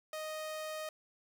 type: tone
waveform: sawtooth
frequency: 622.3 Hz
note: D#5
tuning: in tune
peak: -35 dBFS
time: 0.13-0.89 s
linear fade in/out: 2 ms
effects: none